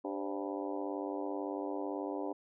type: harmonic tone with a mistuned harmonic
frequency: 98 Hz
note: G2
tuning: in tune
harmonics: 3 / 4 / 5 / 6 / 7 / 8 / 9 / 10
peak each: -39 / -41 / -43 / -45 / -46 / -47 / -48 / -49 dBFS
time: 0.04-2.33 s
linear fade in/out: 10 ms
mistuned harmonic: 5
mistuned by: +85 cents
effects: none